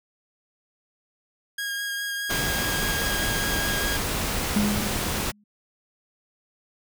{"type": "tone with vibrato", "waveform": "sawtooth", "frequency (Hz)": 1632, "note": "G#6", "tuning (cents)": -31, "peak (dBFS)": -24, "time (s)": [1.58, 3.97], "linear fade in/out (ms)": 5, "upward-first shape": "sine", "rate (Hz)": 4.9, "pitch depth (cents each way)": 12}
{"type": "noise", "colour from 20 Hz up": "pink", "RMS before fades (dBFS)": -27, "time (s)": [2.29, 5.32], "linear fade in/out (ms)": 20}
{"type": "tone with exponential decay", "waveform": "sine", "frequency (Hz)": 207.5, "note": "G#3", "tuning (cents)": -1, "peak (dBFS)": -18, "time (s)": [4.56, 5.44], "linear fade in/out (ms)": 5, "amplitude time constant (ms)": 190}
{"effects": []}